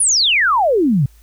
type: exponential sweep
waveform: sine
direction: down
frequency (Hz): 10560 to 123.47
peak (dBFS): -11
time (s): 0-1.06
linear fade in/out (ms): 5
effects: added 54 Hz sine -44 dBFS peak until 1.22 s + white hiss -55 dBFS RMS until 1.22 s